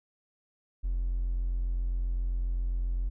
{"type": "tone with hard clipping", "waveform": "triangle", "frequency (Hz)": 43.77, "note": "F1", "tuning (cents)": 5, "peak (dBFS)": -27, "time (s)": [0.83, 3.1], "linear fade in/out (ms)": 20, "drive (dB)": 3, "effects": []}